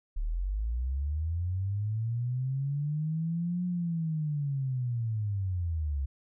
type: linear two-way sweep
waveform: sine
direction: up then down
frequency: 34.65 to 180.3 to 66.5 Hz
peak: -28 dBFS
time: 0.16-6.06 s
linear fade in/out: 10 ms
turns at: 3.65 s
effects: none